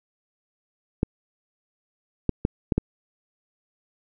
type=clicks; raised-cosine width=3 ms; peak=-7 dBFS; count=5; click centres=1.031 / 2.293 / 2.451 / 2.722 / 2.78 s; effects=none